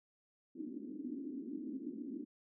white band-pass noise, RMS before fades -44 dBFS, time 0.55-2.25 s, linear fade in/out 20 ms, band 240 to 310 Hz, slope 48 dB/octave, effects none

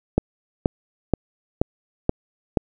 click train, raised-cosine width 2 ms, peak -3 dBFS, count 6, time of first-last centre 0.18-2.572 s, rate 2.09 Hz, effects none

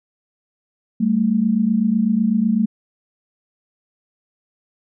sine tone pair together, 196 / 224 Hz, G3 / A3, 0 / +31 cents, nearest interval major second, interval 231 cents, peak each -19 / -16 dBFS, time 1-2.66 s, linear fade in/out 10 ms, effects none

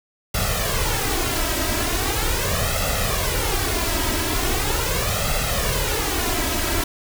pink noise with flanger, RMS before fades -22 dBFS, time 0.34-6.84 s, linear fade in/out 5 ms, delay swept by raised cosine 1.5 to 3.1 ms, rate 0.4 Hz, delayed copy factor +0.7, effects none

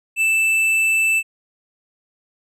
sine tone with tanh clipping, 2645 Hz, E7, 5 cents sharp, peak -16 dBFS, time 0.16-1.23 s, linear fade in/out 50 ms, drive 9 dB, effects none

